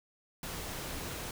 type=noise; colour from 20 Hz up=pink; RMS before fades=-40 dBFS; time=0.43-1.31 s; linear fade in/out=2 ms; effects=none